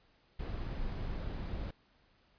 brown noise, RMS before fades -38 dBFS, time 0.39-1.71 s, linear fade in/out 5 ms, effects pink hiss -69 dBFS RMS until 2.38 s + resampled to 11025 Hz

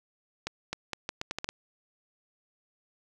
accelerating click train, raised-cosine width 0.2 ms, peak -15 dBFS, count 9, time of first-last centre 0.47-1.49 s, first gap 260 ms, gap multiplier 0.78, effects none

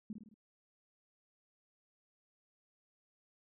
sine tone with echo, 213.5 Hz, G#3, 48 cents sharp, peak -39 dBFS, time 0.1-0.13 s, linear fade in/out 2 ms, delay 53 ms, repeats 4, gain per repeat -5 dB, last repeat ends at 0.342 s, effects none

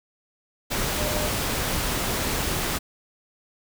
sine tone in noise, 602 Hz, D5, 43 cents sharp, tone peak -31 dBFS, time 0.97-1.3 s, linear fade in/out 20 ms, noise pink, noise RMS -26 dBFS, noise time 0.7-2.79 s, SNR -8 dB, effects none

